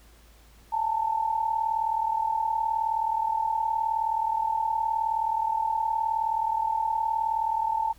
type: tone pair together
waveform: sine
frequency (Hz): 860.9 / 900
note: A5 / A5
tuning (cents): -38 / +39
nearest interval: minor second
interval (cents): 77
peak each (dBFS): -29 / -25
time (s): 0.72-7.93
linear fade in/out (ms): 10
effects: added 55 Hz sine -53 dBFS peak until 7.98 s + pink hiss -58 dBFS RMS until 7.98 s